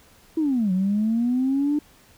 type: linear two-way sweep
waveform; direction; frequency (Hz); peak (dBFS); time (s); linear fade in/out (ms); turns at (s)
sine; down then up; 329.6 to 181.1 to 300; -18; 0.37-1.79; 5; 0.72
effects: tanh soft clip ceiling -14 dBFS + pink hiss -54 dBFS RMS until 2.17 s